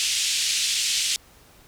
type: band-pass noise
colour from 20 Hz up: pink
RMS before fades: -24 dBFS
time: 0-1.16 s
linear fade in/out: 0 ms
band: 2800 to 8500 Hz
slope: 24 dB/octave
effects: pink hiss -53 dBFS RMS until 1.67 s